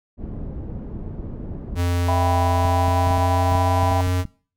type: low-pass noise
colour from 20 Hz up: pink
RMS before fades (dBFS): -31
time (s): 0.17-1.8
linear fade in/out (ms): 50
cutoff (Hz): 320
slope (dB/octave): 12
type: tone with pitch glide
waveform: square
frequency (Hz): 87.7 to 90.53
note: F2 to F#2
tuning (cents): +8 to -37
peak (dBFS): -19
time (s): 1.75-4.25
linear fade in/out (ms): 50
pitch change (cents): +55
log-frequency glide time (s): 2.48-4.05
type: chord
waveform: sine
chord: E minor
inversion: none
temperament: just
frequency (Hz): 659.3 / 791.1 / 988.9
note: E5 / G5 / B5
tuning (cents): 0 / +16 / +2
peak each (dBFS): -24 / -23 / -25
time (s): 2.08-4.01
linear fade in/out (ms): 2
type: clicks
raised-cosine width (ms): 5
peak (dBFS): -18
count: 11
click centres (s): 2.653 / 2.882 / 3.072 / 3.108 / 3.178 / 3.521 / 3.553 / 3.832 / 3.915 / 4.072 / 4.253
effects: noise-tail reverb RT60 0.4 s tail -21 dB re dry